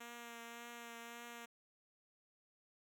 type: tone with vibrato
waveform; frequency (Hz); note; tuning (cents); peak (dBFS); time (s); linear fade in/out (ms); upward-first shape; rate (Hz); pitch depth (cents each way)
5% pulse; 235.1; A#3; +15; -38; 0-1.46; 10; triangle; 1.8; 21
effects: none